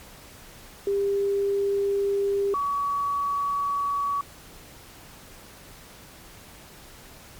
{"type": "tone pair in turn", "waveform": "sine", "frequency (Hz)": [399, 1132.5], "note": ["G4", "C#6"], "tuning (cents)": [31, 37], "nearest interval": "octave + tritone", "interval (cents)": 1806, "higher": "second", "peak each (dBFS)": [-21, -23], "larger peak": "first", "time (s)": [[0.87, 2.54], [2.54, 4.21]], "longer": "neither", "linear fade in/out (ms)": 2, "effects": ["pink hiss -47 dBFS RMS until 7.39 s", "MP3 96 kbps"]}